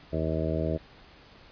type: harmonic tone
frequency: 79.5 Hz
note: D#2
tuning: 38 cents sharp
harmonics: 1 / 2 / 3 / 4 / 5 / 6 / 7 / 8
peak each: -32 / -32 / -37 / -34 / -36 / -36 / -36 / -34 dBFS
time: 0.12-0.78 s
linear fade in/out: 20 ms
effects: pink hiss -53 dBFS RMS until 1.51 s + resampled to 11025 Hz